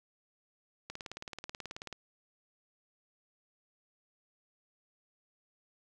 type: click train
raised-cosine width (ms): 0.2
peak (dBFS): -24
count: 20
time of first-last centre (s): 0.9-1.927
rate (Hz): 18.5
effects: none